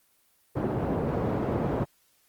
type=band-pass noise; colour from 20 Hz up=pink; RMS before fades=-28 dBFS; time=0.55-1.85 s; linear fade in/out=20 ms; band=110 to 670 Hz; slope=12 dB/octave; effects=white hiss -66 dBFS RMS until 2.28 s + Opus 24 kbps